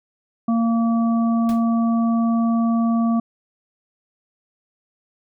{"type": "harmonic tone", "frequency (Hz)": 229.9, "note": "A#3", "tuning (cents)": -24, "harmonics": [1, 3, 5], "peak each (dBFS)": [-16, -28, -30], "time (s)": [0.48, 3.2], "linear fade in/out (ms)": 5}
{"type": "noise with exponential decay", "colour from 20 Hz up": "pink", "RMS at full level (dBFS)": -33, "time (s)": [1.49, 1.65], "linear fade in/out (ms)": 0, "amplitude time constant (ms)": 34}
{"effects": []}